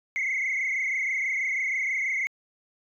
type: tone with frequency modulation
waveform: sine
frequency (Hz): 2123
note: C7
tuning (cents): +25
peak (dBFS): -23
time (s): 0.16-2.27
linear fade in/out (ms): 0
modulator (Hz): 26.2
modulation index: 3.8
effects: tanh soft clip ceiling -22 dBFS